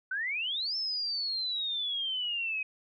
sine exponential two-way sweep, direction up then down, 1480 to 5340 to 2513 Hz, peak -30 dBFS, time 0.11-2.63 s, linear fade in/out 5 ms, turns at 0.76 s, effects none

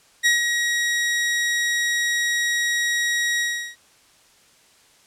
sawtooth tone with ADSR envelope, 1900 Hz, A#6, 33 cents sharp, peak -10 dBFS, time 0.23-3.76 s, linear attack 30 ms, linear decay 140 ms, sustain -6 dB, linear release 360 ms, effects white hiss -55 dBFS RMS until 5.06 s + low-pass 9000 Hz 12 dB/octave

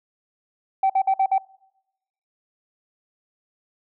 sine tone bursts, 771 Hz, G5, 29 cents flat, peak -14 dBFS, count 5, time 0.83-1.382 s, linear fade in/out 5 ms, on 68 ms, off 53 ms, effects noise-tail reverb RT60 0.9 s tail -25 dB re dry + tanh soft clip ceiling -13 dBFS

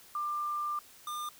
sine / square tone pair in turn, 1191 / 1202.8 Hz, D6 / D6, +24 / +41 cents, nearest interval unison, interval 17 cents, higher second, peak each -31 / -36 dBFS, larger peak first, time 0.15-0.79 / 1.07-1.29 s, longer first, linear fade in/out 2 ms, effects white hiss -56 dBFS RMS until 1.39 s

